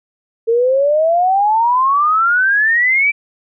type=exponential sweep; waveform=sine; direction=up; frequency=449.5 to 2349 Hz; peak=-10 dBFS; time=0.47-3.12 s; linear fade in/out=20 ms; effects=none